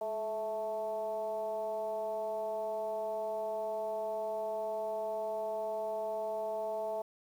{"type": "tone with frequency modulation", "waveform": "sine", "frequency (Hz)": 655, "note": "E5", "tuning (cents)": -11, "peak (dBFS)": -33, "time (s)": [0.01, 7.02], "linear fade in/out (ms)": 5, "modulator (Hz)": 224, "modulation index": 0.83, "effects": ["10-bit"]}